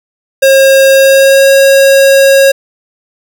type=tone with pitch glide; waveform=square; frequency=539 to 545.9 Hz; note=C#5 to C#5; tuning=-49 to -27 cents; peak=-3 dBFS; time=0.42-2.52 s; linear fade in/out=10 ms; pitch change=+22 cents; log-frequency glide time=0.91-1.51 s; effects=none